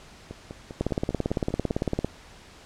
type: two click trains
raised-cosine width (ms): 2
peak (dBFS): -11 / -23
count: 23 / 8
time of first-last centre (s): 0.81-2.046 / 0.31-1.704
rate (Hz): 17.8 / 5.02
effects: pink hiss -49 dBFS RMS until 2.65 s + low-pass 7000 Hz 12 dB/octave